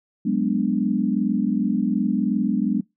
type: chord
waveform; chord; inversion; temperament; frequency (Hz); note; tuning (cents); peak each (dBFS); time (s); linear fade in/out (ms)
sine; G# half-diminished seventh; third; equal; 185 / 207.7 / 246.9 / 293.7; F#3 / G#3 / B3 / D4; 0 / 0 / 0 / 0; -26 / -22 / -24 / -26; 0.25-2.81; 10
effects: noise-tail reverb RT60 0.2 s tail -24 dB re dry